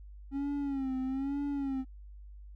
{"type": "tone with vibrato", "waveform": "triangle", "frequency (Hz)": 272.3, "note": "C#4", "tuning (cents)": -31, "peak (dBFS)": -29, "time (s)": [0.31, 1.85], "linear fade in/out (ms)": 50, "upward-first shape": "sine", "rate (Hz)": 1.1, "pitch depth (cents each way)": 83, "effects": ["added 50 Hz sine -46 dBFS peak until 2.55 s"]}